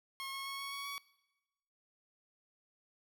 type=tone with pitch steps; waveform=15% pulse; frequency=1082 / 1090.8 / 1099.6 / 1108.6 / 1117.6 / 1126.6 Hz; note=C#6 / C#6 / C#6 / C#6 / C#6 / C#6; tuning=-42 / -28 / -14 / 0 / +14 / +28 cents; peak=-34 dBFS; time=0.2-0.98 s; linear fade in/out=0 ms; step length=130 ms; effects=noise-tail reverb RT60 1.0 s tail -21 dB re dry